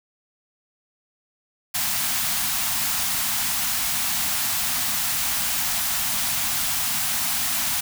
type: band-stop noise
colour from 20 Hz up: white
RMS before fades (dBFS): -24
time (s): 1.74-7.81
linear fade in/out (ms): 10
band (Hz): 280 to 640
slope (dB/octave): 96
effects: none